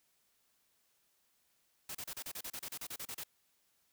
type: noise bursts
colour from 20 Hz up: white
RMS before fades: -43 dBFS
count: 15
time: 1.89-3.237 s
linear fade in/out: 5 ms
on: 59 ms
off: 33 ms
effects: white hiss -75 dBFS RMS until 3.92 s